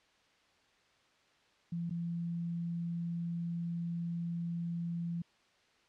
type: tone with dropouts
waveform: sine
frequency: 170 Hz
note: F3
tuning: 46 cents flat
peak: -34 dBFS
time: 1.72-5.22 s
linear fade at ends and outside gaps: 5 ms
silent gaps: 1.897-1.907 s
effects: white hiss -68 dBFS RMS until 5.88 s + low-pass 4000 Hz 12 dB/octave